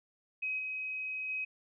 sine tone with level steps, 2533 Hz, D#7, 30 cents sharp, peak -32 / -35 / -33 dBFS, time 0.42-1.45 s, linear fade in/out 10 ms, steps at 0.58 / 1.28 s, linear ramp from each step 20 ms, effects none

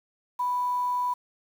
sine tone with quantisation, 987.8 Hz, B5, in tune, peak -24 dBFS, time 0.39-1.14 s, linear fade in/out 10 ms, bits 8, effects none

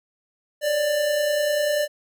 square tone pair together, 563 / 593.1 Hz, C#5 / D5, +27 / +17 cents, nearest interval minor second, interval 90 cents, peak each -31 / -21 dBFS, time 0.61-1.88 s, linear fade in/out 50 ms, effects none

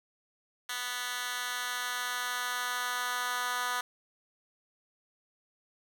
10% pulse tone with high-pass filter sweep, 246.9 Hz, B3, in tune, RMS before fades -34 dBFS, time 0.69-3.81 s, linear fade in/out 5 ms, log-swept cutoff 2000 to 1200 Hz, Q 1.3, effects none

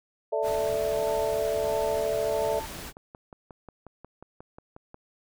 sine chord, A suspended fourth, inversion none, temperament just, 440 / 586.7 / 660 Hz, A4 / D5 / E5, 0 / -2 / +2 cents, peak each -29 dBFS, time 0.32-2.6 s, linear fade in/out 10 ms
sine tone with tremolo, 890 Hz, A5, 20 cents sharp, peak -32 dBFS, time 0.32-2.66 s, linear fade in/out 10 ms, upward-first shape sine, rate 1.5 Hz, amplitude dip 90%
pink noise, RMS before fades -39 dBFS, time 0.42-2.93 s, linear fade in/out 50 ms
click train, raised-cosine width 1 ms, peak -30 dBFS, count 14, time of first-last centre 2.61-4.944 s, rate 5.57 Hz
effects none

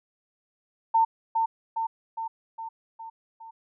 sine tone with echo, 903 Hz, A5, 45 cents sharp, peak -17 dBFS, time 0.94-1.05 s, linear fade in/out 10 ms, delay 410 ms, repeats 6, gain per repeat -4 dB, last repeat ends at 3.51 s, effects none

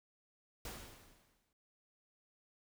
pink noise with exponential decay, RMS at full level -44 dBFS, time 0.65-1.53 s, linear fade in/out 2 ms, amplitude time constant 190 ms, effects none

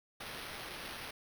white noise with sample-and-hold, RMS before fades -45 dBFS, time 0.2-1.11 s, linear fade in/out 5 ms, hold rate 7350 Hz, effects none

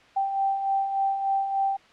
sine beating tone pair, 780 / 783.4 Hz, G5 / G5, -9 / -1 cents, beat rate 3.4 Hz, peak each -32 / -23 dBFS, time 0.16-1.77 s, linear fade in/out 10 ms, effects white hiss -54 dBFS RMS until 1.92 s + low-pass 3000 Hz 12 dB/octave

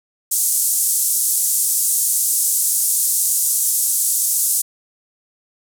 pink band-pass noise, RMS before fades -18 dBFS, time 0.31-4.62 s, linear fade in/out 10 ms, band 7600 to 13000 Hz, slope 24 dB/octave, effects none

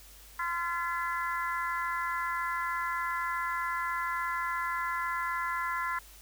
harmonic tone with a mistuned harmonic, 343.4 Hz, F4, 29 cents flat, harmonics 3 / 4 / 5 / 6, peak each -33 / -35 / -37 / -39 dBFS, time 0.39-5.99 s, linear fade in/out 5 ms, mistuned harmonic 6, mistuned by -33 cents, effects added 50 Hz sine -54 dBFS peak until 6.21 s + white hiss -54 dBFS RMS until 6.21 s

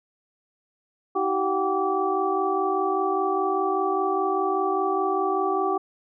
sine tone cluster, 319.2 / 383 / 735 / 780 / 1157 Hz, D#4 / G4 / F#5 / G5 / D6, +44 / -40 / -12 / -9 / -26 cents, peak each -31 / -25 / -30 / -28 / -27 dBFS, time 1.15-5.78 s, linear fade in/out 10 ms, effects none

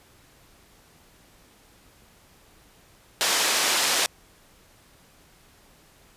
white band-pass noise, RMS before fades -23 dBFS, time 3.21-4.06 s, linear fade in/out 0 ms, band 340 to 6700 Hz, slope 12 dB/octave, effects pink hiss -56 dBFS RMS until 6.16 s + resampled to 32000 Hz

